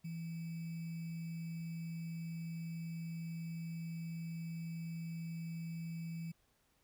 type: tone with sample-and-hold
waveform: sine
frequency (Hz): 165.5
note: E3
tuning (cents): +7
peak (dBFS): -40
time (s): 0.04-6.32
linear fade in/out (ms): 10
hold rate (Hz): 2450
effects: pink hiss -75 dBFS RMS until 6.83 s